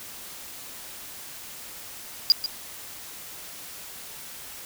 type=tone with echo; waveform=triangle; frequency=4848 Hz; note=D#8; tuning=46 cents flat; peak=-11 dBFS; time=2.3-2.32 s; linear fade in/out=0 ms; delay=140 ms; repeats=1; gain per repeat=-12 dB; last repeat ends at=2.46 s; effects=white hiss -41 dBFS RMS until 4.65 s